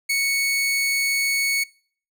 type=tone; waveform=sawtooth; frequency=2217 Hz; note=C#7; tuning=in tune; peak=-16 dBFS; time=0.09-1.64 s; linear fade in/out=10 ms; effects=noise-tail reverb RT60 0.5 s tail -24 dB re dry